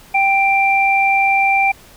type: tone pair together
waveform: sine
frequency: 784 / 2361 Hz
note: G5 / D7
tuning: 0 / +9 cents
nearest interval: octave + perfect fifth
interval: 1909 cents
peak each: -14 dBFS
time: 0.14-1.72 s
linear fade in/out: 10 ms
effects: pink hiss -44 dBFS RMS until 1.96 s